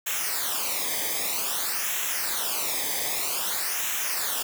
white noise with flanger, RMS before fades -28 dBFS, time 0.06-4.43 s, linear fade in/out 10 ms, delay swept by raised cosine 0.21 to 0.73 ms, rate 0.52 Hz, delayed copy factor -0.75, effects none

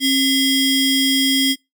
35% pulse ring-modulated tone, 1760 Hz, A6, in tune, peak -9 dBFS, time 0-1.56 s, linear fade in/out 50 ms, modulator 1490 Hz, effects noise-tail reverb RT60 0.2 s tail -23 dB re dry

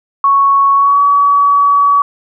sine tone with pitch glide, 1109 to 1136.2 Hz, C#6 to C#6, 0 to +42 cents, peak -6 dBFS, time 0.24-2.02 s, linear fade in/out 2 ms, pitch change +42 cents, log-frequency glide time 0.74-1.01 s, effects none

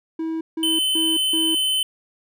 triangle tone bursts, 323.3 Hz, E4, 34 cents flat, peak -21 dBFS, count 4, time 0.19-1.55 s, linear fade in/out 5 ms, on 220 ms, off 160 ms
square tone, 3048 Hz, G7, 49 cents flat, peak -19 dBFS, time 0.63-1.83 s, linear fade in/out 2 ms
effects none

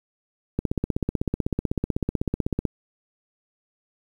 click train, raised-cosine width 3 ms, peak -10 dBFS, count 34, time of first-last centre 0.59-2.652 s, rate 16 Hz, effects 8-bit

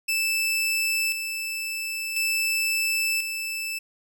sawtooth tone with tremolo, 2637 Hz, E7, in tune, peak -19 dBFS, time 0.08-3.79 s, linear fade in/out 10 ms, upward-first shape square, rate 0.48 Hz, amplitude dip 50%, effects none

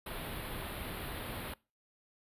pink band-stop noise, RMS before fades -41 dBFS, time 0.06-1.54 s, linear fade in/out 5 ms, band 4100 to 10000 Hz, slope 48 dB/octave, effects noise-tail reverb RT60 0.3 s tail -23 dB re dry + resampled to 32000 Hz

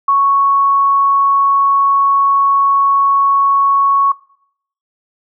sine tone, 1108.7 Hz, C#6, in tune, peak -8 dBFS, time 0.08-4.12 s, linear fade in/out 5 ms, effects noise-tail reverb RT60 0.7 s tail -22 dB re dry

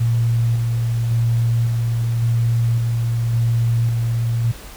sine tone with tremolo, 116.54 Hz, A#2, in tune, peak -14 dBFS, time 0-4.52 s, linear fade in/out 10 ms, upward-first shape square, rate 0.9 Hz, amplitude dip 25%, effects added 50 Hz sine -39 dBFS peak until 4.76 s + pink hiss -39 dBFS RMS until 4.76 s

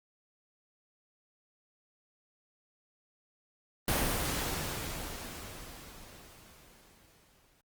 pink noise with exponential decay, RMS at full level -28 dBFS, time 3.88-7.61 s, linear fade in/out 2 ms, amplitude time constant 810 ms, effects Opus 32 kbps

